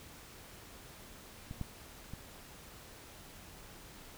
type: clicks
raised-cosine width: 5 ms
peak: -30 / -25 / -30 dBFS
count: 3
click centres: 1.511 / 1.613 / 2.136 s
effects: pink hiss -53 dBFS RMS until 4.17 s